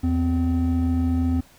triangle tone pair together, 80.9 / 256.8 Hz, E2 / C4, -32 / -32 cents, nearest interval octave + minor sixth, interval 2000 cents, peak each -19 dBFS, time 0.03-1.41 s, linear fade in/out 10 ms, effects tanh soft clip ceiling -10 dBFS + pink hiss -53 dBFS RMS until 1.58 s

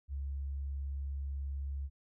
sine tone, 69.3 Hz, C#2, in tune, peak -35 dBFS, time 0.08-1.9 s, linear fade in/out 50 ms, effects none

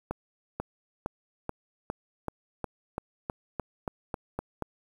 accelerating click train, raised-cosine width 1 ms, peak -17 dBFS, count 14, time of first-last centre 0.11-4.623 s, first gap 490 ms, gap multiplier 0.94, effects 8-bit

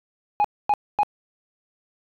sine tone bursts, 830.6 Hz, G#5, in tune, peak -13 dBFS, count 3, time 0.4-1.032 s, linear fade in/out 0 ms, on 44 ms, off 250 ms, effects tanh soft clip ceiling -15 dBFS

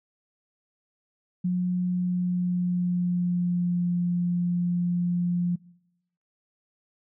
sine tone with pitch glide, 180 to 175.58 Hz, F#3 to F3, -47 to +10 cents, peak -22 dBFS, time 1.44-5.56 s, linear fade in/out 10 ms, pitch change -43 cents, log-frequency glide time 1.87-3.89 s, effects noise-tail reverb RT60 0.9 s tail -24 dB re dry

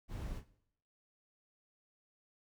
brown noise with echo, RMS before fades -42 dBFS, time 0.08-0.42 s, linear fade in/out 50 ms, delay 31 ms, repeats 1, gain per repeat -11 dB, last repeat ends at 0.451 s, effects noise-tail reverb RT60 0.7 s tail -17 dB re dry

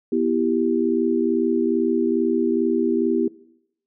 sine chord, E minor, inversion second, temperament equal with one note detuned, 245.1 / 329.6 / 392 Hz, B3 / E4 / G4, -13 / 0 / 0 cents, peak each -22 dBFS, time 0.12-3.28 s, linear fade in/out 5 ms, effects noise-tail reverb RT60 0.8 s tail -21 dB re dry

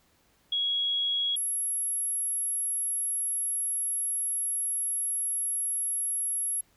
sine tone pair in turn, 3322 / 11209 Hz, G#7 / F9, 0 / +5 cents, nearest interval octave + major sixth, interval 2105 cents, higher second, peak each -25 / -27 dBFS, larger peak first, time 0.52-1.36 / 1.36-6.61 s, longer second, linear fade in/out 5 ms, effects pink hiss -66 dBFS RMS until 6.76 s

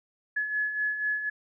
sine beating tone pair, 1700 / 1704.1 Hz, G#6 / G#6, +40 / +44 cents, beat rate 4.1 Hz, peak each -35 / -27 dBFS, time 0.36-1.3 s, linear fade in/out 10 ms, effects none

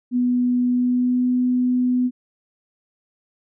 sine tone with pitch glide, 246.9 to 249.8 Hz, B3 to B3, 0 to +20 cents, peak -16 dBFS, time 0.11-2.11 s, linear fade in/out 50 ms, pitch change +20 cents, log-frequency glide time 0.67-1.31 s, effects none

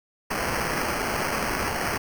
white noise with sample-and-hold, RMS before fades -27 dBFS, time 0.3-1.98 s, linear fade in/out 10 ms, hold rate 3675 Hz, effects none

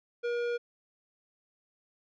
triangle tone with tanh clipping, 477.2 Hz, A#4, 41 cents sharp, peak -31 dBFS, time 0.23-0.58 s, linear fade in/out 20 ms, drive 18 dB, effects none

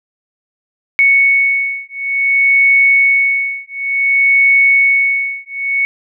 sine beating tone pair, 2217 / 2217.56 Hz, C#7 / C#7, 0 / 0 cents, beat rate 0.56 Hz, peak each -12 dBFS, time 0.99-5.85 s, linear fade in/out 0 ms, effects none

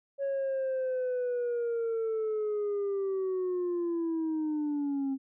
sine linear sweep, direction down, 556 to 266.6 Hz, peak -26 dBFS, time 0.18-5.18 s, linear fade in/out 50 ms, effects tanh soft clip ceiling -27 dBFS

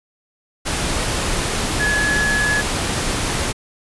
sine tone in noise, 1696 Hz, G#6, 36 cents sharp, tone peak -17 dBFS, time 1.79-2.62 s, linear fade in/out 20 ms, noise pink, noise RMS -21 dBFS, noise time 0.65-3.53 s, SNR +1 dB, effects resampled to 24000 Hz

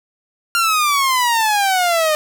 sawtooth exponential sweep, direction down, 1400 to 606 Hz, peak -10 dBFS, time 0.55-2.15 s, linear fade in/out 0 ms, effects none

